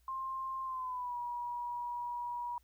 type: tone with pitch glide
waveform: sine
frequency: 1057 to 963.7 Hz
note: C6 to B5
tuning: +17 to -43 cents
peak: -36 dBFS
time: 0.08-2.58 s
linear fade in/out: 2 ms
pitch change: -160 cents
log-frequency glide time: 0.64-1.18 s
effects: added 60 Hz sine -66 dBFS peak until 2.63 s + white hiss -75 dBFS RMS until 2.63 s